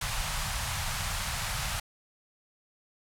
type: band-stop noise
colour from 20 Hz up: pink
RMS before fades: -32 dBFS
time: 0.01-1.8 s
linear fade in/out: 5 ms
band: 150 to 740 Hz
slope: 24 dB/octave
effects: low-pass 12000 Hz 12 dB/octave